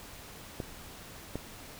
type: clicks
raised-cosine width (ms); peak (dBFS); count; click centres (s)
2; -21; 2; 0.602 / 1.356
effects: pink hiss -48 dBFS RMS until 1.79 s